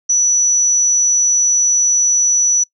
sine tone, 5920 Hz, F#8, in tune, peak -10 dBFS, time 0.09-2.64 s, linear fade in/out 10 ms, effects noise-tail reverb RT60 0.1 s tail -23 dB re dry

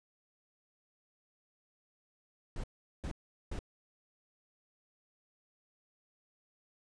brown noise bursts, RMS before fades -38 dBFS, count 3, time 2.56-3.591 s, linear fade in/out 2 ms, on 77 ms, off 400 ms, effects resampled to 22050 Hz

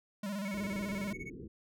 square tone with vibrato, 199.9 Hz, G3, 34 cents sharp, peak -36 dBFS, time 0.23-1.13 s, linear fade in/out 5 ms, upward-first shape square, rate 16 Hz, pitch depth 69 cents each way
triangle tone with tremolo, 2217 Hz, C#7, in tune, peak -39 dBFS, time 0.45-1.3 s, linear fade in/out 2 ms, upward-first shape sine, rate 16 Hz, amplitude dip 100%
white low-pass noise, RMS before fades -46 dBFS, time 0.53-1.48 s, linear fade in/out 10 ms, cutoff 450 Hz, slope 96 dB/octave
effects none

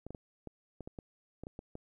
clicks, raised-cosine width 2 ms, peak -30 dBFS, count 11, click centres 0.066 / 0.106 / 0.148 / 0.473 / 0.807 / 0.875 / 0.988 / 1.436 / 1.469 / 1.591 / 1.754 s, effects 12-bit

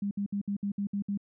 sine tone bursts, 201.3 Hz, G3, 46 cents sharp, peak -28 dBFS, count 8, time 0.02-1.175 s, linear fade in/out 5 ms, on 91 ms, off 61 ms, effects none

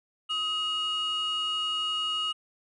triangle tone pair together, 1263.5 / 2876 Hz, D#6 / F#7, +26 / -50 cents, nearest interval octave + major second, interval 1424 cents, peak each -30 / -25 dBFS, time 0.29-2.33 s, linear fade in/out 20 ms, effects tanh soft clip ceiling -23 dBFS + resampled to 22050 Hz

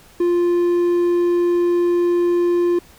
triangle tone, 349.2 Hz, F4, in tune, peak -12 dBFS, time 0.2-2.79 s, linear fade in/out 5 ms, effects pink hiss -48 dBFS RMS until 2.98 s

